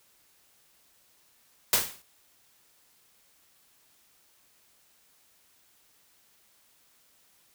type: noise with exponential decay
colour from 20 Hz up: white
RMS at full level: -19 dBFS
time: 1.73-2.02 s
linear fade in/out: 2 ms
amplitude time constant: 61 ms
effects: white hiss -64 dBFS RMS until 7.54 s